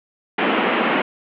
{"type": "band-pass noise", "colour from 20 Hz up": "pink", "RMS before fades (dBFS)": -19, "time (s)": [0.38, 1.02], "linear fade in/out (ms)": 5, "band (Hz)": [200, 3000], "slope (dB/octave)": 48, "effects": []}